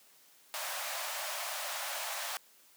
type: high-pass noise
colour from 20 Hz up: pink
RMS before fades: -38 dBFS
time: 0.54-2.37 s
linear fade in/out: 0 ms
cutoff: 560 Hz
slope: 96 dB/octave
effects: white hiss -62 dBFS RMS until 2.76 s + high-pass 200 Hz 12 dB/octave